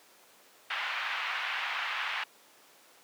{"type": "band-pass noise", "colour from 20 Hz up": "white", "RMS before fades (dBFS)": -34, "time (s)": [0.7, 2.24], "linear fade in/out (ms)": 5, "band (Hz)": [860, 2800], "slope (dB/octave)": 24, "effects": ["pink hiss -58 dBFS RMS until 3.03 s", "high-pass 400 Hz 12 dB/octave"]}